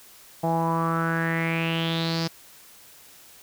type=tone with low-pass filter sweep; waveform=sawtooth; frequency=164.81 Hz; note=E3; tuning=in tune; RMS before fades=-25 dBFS; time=0.43-2.28 s; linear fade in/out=10 ms; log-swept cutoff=750 to 5100 Hz; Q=6.3; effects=white hiss -50 dBFS RMS until 3.42 s